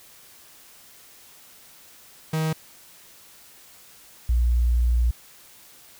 45% pulse / sine tone pair in turn, 158.2 / 59.52 Hz, D#3 / A#1, +29 / +37 cents, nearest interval octave + perfect fourth, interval 1692 cents, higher first, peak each -22 / -17 dBFS, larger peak second, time 2.33-2.53 / 4.29-5.11 s, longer second, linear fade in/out 5 ms, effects white hiss -50 dBFS RMS until 5.99 s

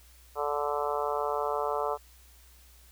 harmonic tone, 146.1 Hz, D3, 9 cents flat, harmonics 3 / 4 / 5 / 6 / 7 / 8 / 9, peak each -33 / -34 / -35 / -36 / -36 / -37 / -38 dBFS, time 0.35-1.98 s, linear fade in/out 50 ms, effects added 61 Hz sine -55 dBFS peak until 2.91 s + white hiss -59 dBFS RMS until 2.91 s

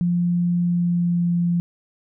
sine tone with pitch glide, 174.61 to 173 Hz, F3 to F3, 0 to -16 cents, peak -17 dBFS, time 0.01-1.6 s, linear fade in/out 0 ms, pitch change -16 cents, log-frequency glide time 0.6-1.33 s, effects none

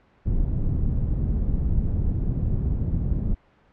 pink low-pass noise, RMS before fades -23 dBFS, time 0.25-3.35 s, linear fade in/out 20 ms, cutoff 160 Hz, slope 12 dB/octave, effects pink hiss -59 dBFS RMS until 3.72 s + low-pass 2000 Hz 12 dB/octave

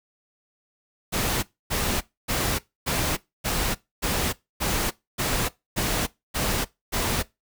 pink noise bursts, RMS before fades -25 dBFS, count 11, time 1.12-7.23 s, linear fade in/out 20 ms, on 310 ms, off 270 ms, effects noise-tail reverb RT60 0.2 s tail -20 dB re dry

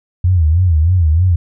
sine tone with vibrato, 84.3 Hz, E2, 39 cents sharp, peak -8 dBFS, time 0.24-1.36 s, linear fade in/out 5 ms, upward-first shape sine, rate 3.2 Hz, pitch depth 170 cents each way, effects none

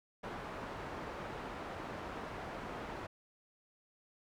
white low-pass noise, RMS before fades -44 dBFS, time 0.23-3.07 s, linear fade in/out 10 ms, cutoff 1100 Hz, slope 12 dB/octave, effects none

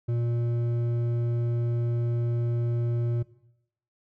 sine tone with hard clipping, 118.5 Hz, A#2, 29 cents sharp, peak -26 dBFS, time 0.08-3.23 s, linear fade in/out 10 ms, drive 8 dB, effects noise-tail reverb RT60 0.8 s tail -18 dB re dry

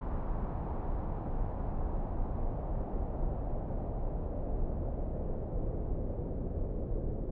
brown noise with low-pass filter sweep, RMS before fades -34 dBFS, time 0.01-7.31 s, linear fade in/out 10 ms, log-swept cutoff 970 to 490 Hz, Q 2, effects none

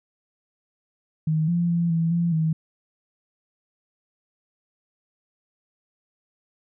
sine tone with pitch steps, 157 / 172.3 / 170.3 / 164.9 / 170.7 / 159.3 Hz, D#3 / F3 / F3 / E3 / F3 / D#3, +16 / -23 / -43 / +1 / -39 / +41 cents, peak -19 dBFS, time 1.27-2.53 s, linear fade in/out 5 ms, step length 210 ms, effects none

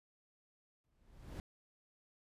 brown noise with exponential growth, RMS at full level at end -42 dBFS, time 0.84-1.4 s, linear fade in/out 1 ms, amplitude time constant 120 ms, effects resampled to 32000 Hz

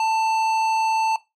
sine tone with tanh clipping, 887 Hz, A5, 14 cents sharp, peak -20 dBFS, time 0-1.16 s, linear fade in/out 2 ms, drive 14 dB, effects noise-tail reverb RT60 0.2 s tail -17 dB re dry + MP3 64 kbps

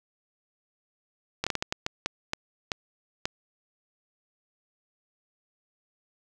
slowing click train, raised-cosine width 0.2 ms, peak -10 dBFS, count 11, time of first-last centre 1.44-3.255 s, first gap 26 ms, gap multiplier 1.4, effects none

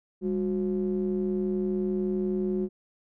triangle ring-modulated tone, 82.41 Hz, E2, in tune, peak -20 dBFS, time 0.21-2.69 s, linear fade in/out 50 ms, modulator 283 Hz, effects none

